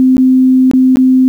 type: tone with dropouts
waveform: sine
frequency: 258.5 Hz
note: C4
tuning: 21 cents flat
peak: -4 dBFS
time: 0-1.28 s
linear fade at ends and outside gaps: 0 ms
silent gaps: 0.168-0.18 / 0.713-0.735 / 0.958-0.97 s
effects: 7-bit